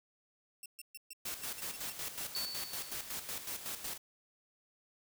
5% pulse tone bursts, 2699 Hz, E7, 40 cents sharp, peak -36 dBFS, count 11, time 0.63-2.238 s, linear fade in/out 2 ms, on 28 ms, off 130 ms
white noise with tremolo, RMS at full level -40 dBFS, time 1.25-3.98 s, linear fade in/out 5 ms, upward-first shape square, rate 5.4 Hz, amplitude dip 60%
triangle tone with exponential decay, 4476 Hz, C#8, 16 cents sharp, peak -34 dBFS, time 2.35-3.46 s, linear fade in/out 0 ms, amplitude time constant 240 ms
effects none

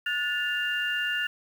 sine tone cluster, 1452 / 1752 / 2796 Hz, F#6 / A6 / F7, -33 / -8 / +1 cents, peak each -30 dBFS, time 0.06-1.27 s, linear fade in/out 5 ms, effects 8-bit

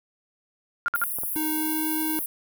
sine tone bursts, 1405 Hz, F6, 10 cents sharp, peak -20 dBFS, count 3, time 0.86-1.038 s, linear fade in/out 0 ms, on 22 ms, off 56 ms
pink high-pass noise, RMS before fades -30 dBFS, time 0.95-2.26 s, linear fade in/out 2 ms, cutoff 10000 Hz, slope 96 dB/octave
clicks, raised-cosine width 1 ms, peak -23 / -23 dBFS, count 2, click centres 1.186 / 1.235 s
square tone with pitch glide, 311.1 to 313.4 Hz, D#4 to D#4, 0 to +13 cents, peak -27 dBFS, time 1.36-2.19 s, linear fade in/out 0 ms, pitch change +13 cents, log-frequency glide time 1.51-1.87 s
effects none

